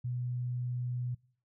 sine tone, 123.47 Hz, B2, in tune, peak -32 dBFS, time 0.04-1.15 s, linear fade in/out 10 ms, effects noise-tail reverb RT60 0.5 s tail -23 dB re dry

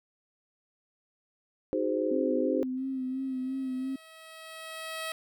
sine chord, Ab dominant seventh, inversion second, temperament just, 311.5 / 373.8 / 415.3 / 519.1 Hz, Eb4 / Gb4 / Ab4 / C5, +2 / +18 / 0 / -14 cents, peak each -31 / -33 / -33 / -30 dBFS, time 1.73-2.63 s, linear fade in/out 0 ms
sine tone with vibrato, 261.6 Hz, C4, in tune, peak -30 dBFS, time 2.11-3.96 s, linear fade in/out 5 ms, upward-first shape sine, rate 2.9 Hz, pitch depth 38 cents each way
10% pulse tone with exponential growth, 643 Hz, E5, 43 cents flat, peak -24 dBFS, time 2.77-5.12 s, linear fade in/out 2 ms, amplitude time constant 510 ms
effects none

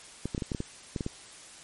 clicks, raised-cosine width 3 ms, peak -18 dBFS, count 10, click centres 0.256 / 0.348 / 0.379 / 0.422 / 0.518 / 0.548 / 0.604 / 0.962 / 1.008 / 1.064 s, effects white hiss -49 dBFS RMS until 1.63 s + MP3 48 kbps

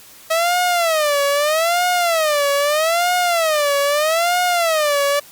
sawtooth tone with vibrato, 637 Hz, D#5, 41 cents sharp, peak -11 dBFS, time 0.3-5.2 s, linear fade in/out 10 ms, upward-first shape sine, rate 0.79 Hz, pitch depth 210 cents each way, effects white hiss -43 dBFS RMS until 5.31 s + Opus 48 kbps

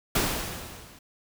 pink noise with level ramp, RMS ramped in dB -23 to -52 dBFS, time 0.15-0.99 s, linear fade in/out 5 ms, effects none

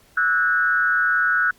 sine tone with frequency modulation, 1469 Hz, F#6, 13 cents flat, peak -16 dBFS, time 0.17-1.51 s, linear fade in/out 5 ms, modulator 158 Hz, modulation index 0.81, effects pink hiss -55 dBFS RMS until 1.58 s + Opus 48 kbps

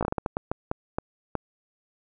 slowing click train, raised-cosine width 1 ms, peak -12 dBFS, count 12, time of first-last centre 0.01-1.353 s, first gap 17 ms, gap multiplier 1.36, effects none

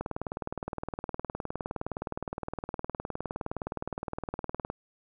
click train, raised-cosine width 1 ms, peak -19 dBFS, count 92, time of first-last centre 0.01-4.701 s, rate 19.4 Hz, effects none

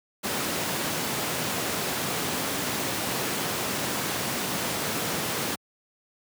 pink high-pass noise, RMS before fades -29 dBFS, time 0.23-5.56 s, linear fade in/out 20 ms, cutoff 140 Hz, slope 12 dB/octave, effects high-pass 80 Hz 12 dB/octave

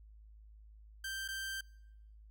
sawtooth tone with dropouts, 1568 Hz, G6, in tune, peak -35 dBFS, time 1.04-1.61 s, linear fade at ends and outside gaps 5 ms, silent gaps 1.279-1.285 s, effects noise-tail reverb RT60 1.0 s tail -26 dB re dry + added 53 Hz sine -54 dBFS peak until 2.3 s

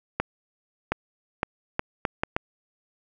accelerating click train, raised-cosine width 0.5 ms, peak -8 dBFS, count 7, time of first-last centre 0.2-2.365 s, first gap 720 ms, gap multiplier 0.71, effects none

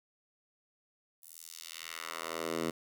10% pulse tone with high-pass filter sweep, 82 Hz, E2, 9 cents flat, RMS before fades -40 dBFS, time 1.22-2.71 s, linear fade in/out 10 ms, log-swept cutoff 12000 to 230 Hz, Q 1, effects none

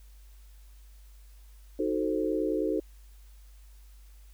sine chord, D# diminished seventh, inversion none, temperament equal, 311.1 / 370 / 440 / 523.3 Hz, D#4 / F#4 / A4 / C5, 0 / 0 / 0 / 0 cents, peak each -30 / -32 / -31 / -34 dBFS, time 1.79-2.8 s, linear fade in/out 5 ms, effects added 50 Hz sine -49 dBFS peak until 4.33 s + white hiss -64 dBFS RMS until 4.33 s

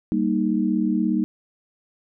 sine chord, Eb major, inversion first, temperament equal, 196 / 233.1 / 311.1 Hz, G3 / Bb3 / Eb4, 0 / 0 / 0 cents, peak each -23 dBFS, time 0.12-1.24 s, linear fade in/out 0 ms, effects none

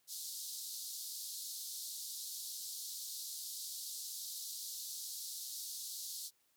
pink band-pass noise, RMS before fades -45 dBFS, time 0.07-6.31 s, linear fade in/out 50 ms, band 3900 to 16000 Hz, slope 48 dB/octave, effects white hiss -75 dBFS RMS until 6.56 s + high-pass 80 Hz 12 dB/octave

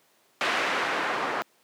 white noise with low-pass filter sweep, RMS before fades -27 dBFS, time 0.41-1.42 s, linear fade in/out 0 ms, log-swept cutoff 2300 to 1200 Hz, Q 1, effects pink hiss -63 dBFS RMS until 1.63 s + high-pass 300 Hz 12 dB/octave

